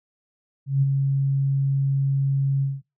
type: tone with ADSR envelope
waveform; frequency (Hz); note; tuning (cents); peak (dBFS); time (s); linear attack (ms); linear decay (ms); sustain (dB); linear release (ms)
sine; 137.3; C#3; -16; -14; 0.66-2.82; 160; 29; -4; 200
effects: noise-tail reverb RT60 0.2 s tail -20 dB re dry